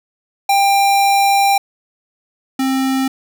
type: tone pair in turn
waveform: square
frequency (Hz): 794 / 265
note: G5 / C4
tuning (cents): +22 / +22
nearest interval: octave + perfect fifth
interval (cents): 1900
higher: first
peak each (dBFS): -11 / -15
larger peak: first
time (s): 0.49-1.58 / 2.59-3.08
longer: first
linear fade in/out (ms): 5
effects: none